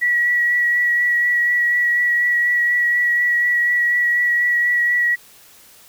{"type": "tone with vibrato", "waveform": "sine", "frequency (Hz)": 1930, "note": "B6", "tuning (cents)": -40, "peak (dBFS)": -14, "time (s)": [0.01, 5.16], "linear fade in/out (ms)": 20, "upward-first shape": "sine", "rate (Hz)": 4.1, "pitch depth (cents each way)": 15, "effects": ["white hiss -47 dBFS RMS until 5.88 s"]}